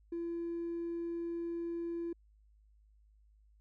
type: tone with hard clipping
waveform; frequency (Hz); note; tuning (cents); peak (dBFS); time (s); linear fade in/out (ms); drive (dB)
sine; 338.7; E4; +47; -36; 0.12-2.13; 5; 1
effects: added 52 Hz sine -62 dBFS peak until 3.6 s